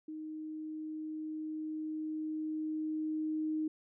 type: tone with level ramp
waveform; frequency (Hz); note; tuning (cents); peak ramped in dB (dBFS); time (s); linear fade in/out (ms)
sine; 311.1; D#4; 0; -40 to -31; 0.08-3.68; 5
effects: none